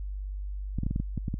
clicks, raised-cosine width 5 ms, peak -17 dBFS, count 9, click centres 0.786 / 0.834 / 0.865 / 0.91 / 0.961 / 1 / 1.177 / 1.282 / 1.341 s, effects added 49 Hz sine -32 dBFS peak until 1.39 s

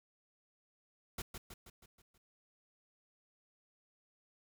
pink noise with echo, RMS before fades -41 dBFS, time 1.18-1.22 s, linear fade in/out 5 ms, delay 160 ms, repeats 6, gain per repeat -5 dB, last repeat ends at 2.18 s, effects none

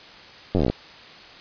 slowing click train, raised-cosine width 2 ms, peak -8 dBFS, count 12, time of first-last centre 0.55-0.7 s, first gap 10 ms, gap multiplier 1.06, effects white hiss -44 dBFS RMS until 1.4 s + resampled to 11025 Hz

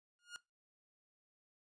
sawtooth tone with exponential growth, 1427 Hz, F6, 37 cents sharp, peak -38 dBFS, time 0.19-0.36 s, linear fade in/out 0 ms, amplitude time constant 35 ms, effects noise-tail reverb RT60 0.2 s tail -19 dB re dry + resampled to 22050 Hz

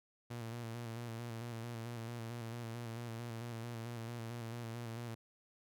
sawtooth tone with vibrato, 116.54 Hz, A#2, in tune, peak -38 dBFS, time 0.3-5.15 s, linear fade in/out 10 ms, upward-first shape square, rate 4.5 Hz, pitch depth 39 cents each way, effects none

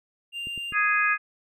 triangle tone, 2791 Hz, F7, 2 cents flat, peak -29 dBFS, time 0.32-0.75 s, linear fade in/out 50 ms
clicks, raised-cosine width 3 ms, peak -30 dBFS, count 3, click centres 0.471 / 0.577 / 0.723 s
harmonic tone, 415.3 Hz, G#4, in tune, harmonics 3 / 4 / 5 / 6, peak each -26 / -23 / -29 / -26 dBFS, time 0.72-1.18 s, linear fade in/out 50 ms
effects none

